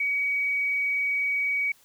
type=tone; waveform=sine; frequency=2262 Hz; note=C#7; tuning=34 cents sharp; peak=-23 dBFS; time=0-1.72 s; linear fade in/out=5 ms; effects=white hiss -59 dBFS RMS until 1.84 s